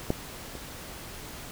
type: clicks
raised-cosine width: 2 ms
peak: -11 / -26 dBFS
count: 2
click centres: 0.104 / 0.553 s
effects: pink hiss -42 dBFS RMS until 1.51 s